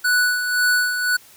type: tone with tremolo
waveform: square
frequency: 1480 Hz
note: F#6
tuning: in tune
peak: -15 dBFS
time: 0.04-1.17 s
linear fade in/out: 10 ms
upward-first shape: sine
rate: 1.9 Hz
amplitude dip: 55%
effects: white hiss -48 dBFS RMS until 1.36 s